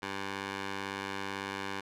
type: tone with band-pass filter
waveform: 15% pulse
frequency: 98 Hz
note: G2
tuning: in tune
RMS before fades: -38 dBFS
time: 0.02-1.81 s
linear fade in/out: 10 ms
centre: 1800 Hz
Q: 0.66
effects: none